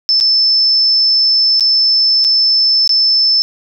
sine tone with dropouts, 5274 Hz, E8, in tune, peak -8 dBFS, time 0.09-3.42 s, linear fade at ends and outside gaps 0 ms, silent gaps 0.201-0.209 / 1.597-1.607 / 2.242-2.247 / 2.876-2.893 s, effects none

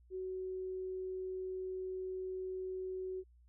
sine tone, 373.4 Hz, F#4, 16 cents sharp, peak -38 dBFS, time 0.1-3.24 s, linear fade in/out 50 ms, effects added 60 Hz sine -61 dBFS peak until 3.48 s

